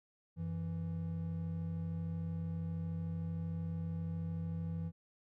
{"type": "tone pair together", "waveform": "triangle", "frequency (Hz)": [92.7, 165.75], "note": ["F#2", "E3"], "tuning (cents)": [4, 10], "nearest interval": "minor seventh", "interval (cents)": 1006, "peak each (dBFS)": [-39, -36], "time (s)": [0.36, 4.92], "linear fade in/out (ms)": 50, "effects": []}